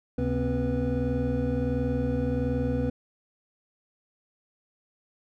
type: tone cluster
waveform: triangle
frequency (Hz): 72.7 / 132.9 / 244.2 / 265.6 / 491.9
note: D2 / C3 / B3 / C4 / B4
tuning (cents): -17 / +27 / -19 / +26 / -7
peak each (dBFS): -29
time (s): 0.18-2.9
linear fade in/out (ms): 5
effects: none